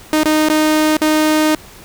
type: tone with dropouts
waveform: sawtooth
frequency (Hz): 308.8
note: D#4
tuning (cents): -13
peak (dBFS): -7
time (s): 0.13-1.55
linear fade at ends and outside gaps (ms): 1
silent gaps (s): 0.233-0.256 / 0.487-0.498 / 0.968-1.016
effects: pink hiss -39 dBFS RMS until 1.84 s